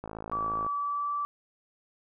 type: click train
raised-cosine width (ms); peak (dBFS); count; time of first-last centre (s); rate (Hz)
1; -24; 35; 0.04-0.665; 54.4
type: tone with pitch glide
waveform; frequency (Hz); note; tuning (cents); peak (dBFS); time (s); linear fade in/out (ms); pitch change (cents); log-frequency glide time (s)
sine; 1151 to 1161; D6 to D6; -35 to -20; -28; 0.32-1.25; 0; +15; 0.78-1.13
effects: none